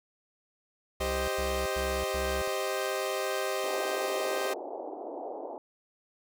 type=chord; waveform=sawtooth; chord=C minor; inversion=second; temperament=equal; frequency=392 / 523.3 / 622.3 Hz; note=G4 / C5 / Eb5; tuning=0 / 0 / 0 cents; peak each=-30 dBFS; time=1-4.54 s; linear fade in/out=10 ms
type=tone bursts; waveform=square; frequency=65.41 Hz; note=C2; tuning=in tune; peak=-35 dBFS; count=4; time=1-2.42 s; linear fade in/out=5 ms; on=280 ms; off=100 ms
type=click; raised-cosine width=1 ms; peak=-29 dBFS; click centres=2.476 s
type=band-pass noise; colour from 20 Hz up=white; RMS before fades=-39 dBFS; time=3.64-5.58 s; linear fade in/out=0 ms; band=290 to 820 Hz; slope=48 dB/octave
effects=none